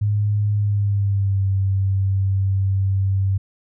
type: tone with pitch glide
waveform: sine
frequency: 103.83 to 96.88 Hz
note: G#2 to G2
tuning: 0 to -20 cents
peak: -16 dBFS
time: 0.01-3.38 s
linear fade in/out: 10 ms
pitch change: -120 cents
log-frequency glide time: 0.53-1.47 s
effects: none